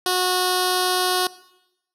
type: tone with notch filter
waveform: 5% pulse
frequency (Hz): 365.6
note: F#4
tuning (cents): -21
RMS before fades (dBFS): -21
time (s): 0.06-1.27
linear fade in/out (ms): 2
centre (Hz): 2200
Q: 0.85
effects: noise-tail reverb RT60 0.9 s tail -19 dB re dry + low-pass 12000 Hz 12 dB/octave